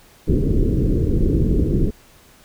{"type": "low-pass noise", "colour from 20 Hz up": "pink", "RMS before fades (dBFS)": -17, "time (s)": [0.27, 1.91], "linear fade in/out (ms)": 20, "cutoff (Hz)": 440, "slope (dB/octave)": 48, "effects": ["pink hiss -50 dBFS RMS until 2.44 s"]}